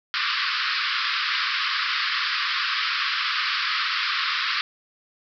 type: band-pass noise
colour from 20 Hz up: pink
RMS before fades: -25 dBFS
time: 0.14-4.61 s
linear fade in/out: 0 ms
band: 1100 to 5100 Hz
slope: 96 dB/octave
effects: none